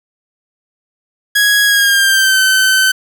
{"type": "tone with pitch glide", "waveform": "sawtooth", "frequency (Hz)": [1661.2, 1532.2], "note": ["G#6", "G6"], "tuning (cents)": [0, -40], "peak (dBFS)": -5, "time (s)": [1.35, 2.92], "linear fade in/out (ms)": 10, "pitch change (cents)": -140, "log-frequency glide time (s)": [1.65, 2.4], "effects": []}